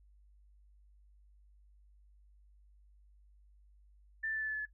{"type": "tone with pitch steps", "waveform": "sine", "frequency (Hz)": [1777, 1766.8, 1756.6, 1746.5, 1736.4, 1726.4, 1716.5], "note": ["A6", "A6", "A6", "A6", "A6", "A6", "A6"], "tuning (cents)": [17, 7, -3, -13, -23, -33, -43], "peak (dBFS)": -34, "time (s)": [4.23, 4.657], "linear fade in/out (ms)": 10, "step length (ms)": 61, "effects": ["noise-tail reverb RT60 0.1 s tail -19 dB re dry", "added 50 Hz sine -60 dBFS peak until 4.73 s"]}